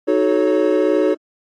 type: chord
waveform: triangle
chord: D# half-diminished seventh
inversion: none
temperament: equal with one note detuned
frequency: 311.1 / 370 / 432.4 / 554.4 Hz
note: D#4 / F#4 / A4 / C#5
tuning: 0 / 0 / -30 / 0 cents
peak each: -17 dBFS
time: 0.07-1.15 s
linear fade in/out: 20 ms
effects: AAC 32 kbps